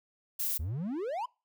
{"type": "noise", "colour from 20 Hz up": "violet", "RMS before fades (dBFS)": -32, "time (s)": [0.39, 0.58], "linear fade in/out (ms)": 10}
{"type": "exponential sweep", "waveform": "triangle", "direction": "up", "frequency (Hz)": [69.3, 1046.5], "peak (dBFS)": -30, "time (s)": [0.59, 1.26], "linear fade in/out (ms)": 10}
{"effects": ["noise-tail reverb RT60 0.3 s tail -25 dB re dry"]}